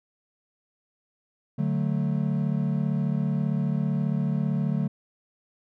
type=chord; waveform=triangle; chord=D major; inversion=none; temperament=equal; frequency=146.83 / 185 / 220 Hz; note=D3 / F#3 / A3; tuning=0 / 0 / 0 cents; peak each=-24 / -26 / -27 dBFS; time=1.58-4.88 s; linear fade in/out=10 ms; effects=none